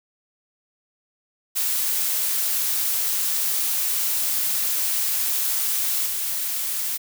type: noise with level steps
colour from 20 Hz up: blue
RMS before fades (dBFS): -23 / -26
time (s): 1.55-6.98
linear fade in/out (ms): 20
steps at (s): 6.06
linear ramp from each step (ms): 5
effects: none